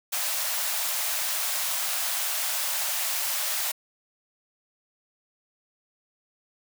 white high-pass noise, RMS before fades -28 dBFS, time 0.12-3.72 s, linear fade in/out 10 ms, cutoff 560 Hz, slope 96 dB/octave, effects none

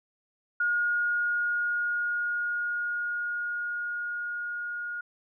sine tone with level ramp, 1433 Hz, F6, 44 cents sharp, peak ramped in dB -23 to -32 dBFS, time 0.6-5.01 s, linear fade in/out 5 ms, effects none

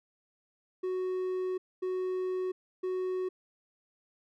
triangle tone bursts at uneven times, 370 Hz, F#4, in tune, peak -28 dBFS, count 3, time 0.83-1.58 / 1.82-2.52 / 2.83-3.29 s, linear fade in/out 10 ms, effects none

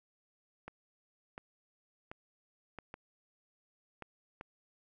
clicks, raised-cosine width 0.5 ms, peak -29 dBFS, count 7, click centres 0.68 / 1.379 / 2.115 / 2.787 / 2.941 / 4.023 / 4.411 s, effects none

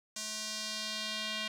square tone with band-pass filter sweep, 215.6 Hz, A3, 35 cents flat, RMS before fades -38 dBFS, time 0.16-1.48 s, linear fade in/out 5 ms, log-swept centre 6400 to 3200 Hz, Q 1.8, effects none

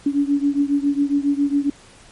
sine beating tone pair, 281.8 / 289.1 Hz, C#4 / D4, +29 / -27 cents, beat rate 7.3 Hz, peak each -18 / -20 dBFS, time 0.06-1.7 s, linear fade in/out 5 ms, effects pink hiss -47 dBFS RMS until 2.11 s + MP3 48 kbps

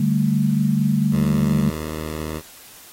sine chord, D suspended fourth, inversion none, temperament just, 146.83 / 195.78 / 220.2 Hz, D3 / G3 / A3, 0 / -2 / +2 cents, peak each -20 dBFS, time 0-1.7 s, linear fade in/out 5 ms
10% pulse tone, 77.78 Hz, D#2, in tune, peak -19 dBFS, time 1.11-2.42 s, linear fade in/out 50 ms
effects white hiss -44 dBFS RMS until 2.92 s + AAC 48 kbps

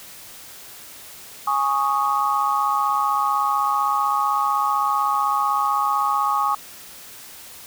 sine chord, Ab suspended fourth, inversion none, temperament equal, 830.6 / 1108.7 / 1244.5 Hz, Ab5 / Db6 / Eb6, 0 / 0 / 0 cents, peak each -23 / -21 / -23 dBFS, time 1.47-6.55 s, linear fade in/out 5 ms, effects white hiss -41 dBFS RMS until 7.66 s

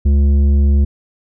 sine tone with tanh clipping, 70.7 Hz, C#2, 35 cents sharp, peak -10 dBFS, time 0.05-0.85 s, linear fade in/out 10 ms, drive 9 dB, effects none

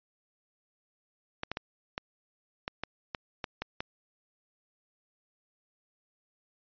clicks, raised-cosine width 0.3 ms, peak -17 dBFS, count 10, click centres 1.434 / 1.516 / 1.571 / 1.979 / 2.679 / 2.836 / 3.148 / 3.442 / 3.62 / 3.805 s, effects resampled to 11025 Hz

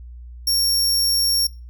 sawtooth tone, 5520 Hz, F8, 21 cents flat, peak -14 dBFS, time 0.47-1.47 s, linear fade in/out 5 ms, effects noise-tail reverb RT60 0.3 s tail -22 dB re dry + added 60 Hz sine -35 dBFS peak until 1.69 s

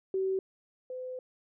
sine tone pair in turn, 381.4 / 509.1 Hz, G4 / C5, -47 / -47 cents, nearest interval perfect fourth, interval 500 cents, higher second, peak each -27 / -36 dBFS, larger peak first, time 0.14-0.39 / 0.9-1.19 s, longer second, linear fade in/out 2 ms, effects none

